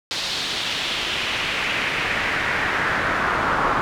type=noise with band-pass filter sweep; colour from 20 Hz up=brown; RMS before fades=-23 dBFS; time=0.11-3.81 s; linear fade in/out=0 ms; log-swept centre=4300 to 1200 Hz; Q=2.2; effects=none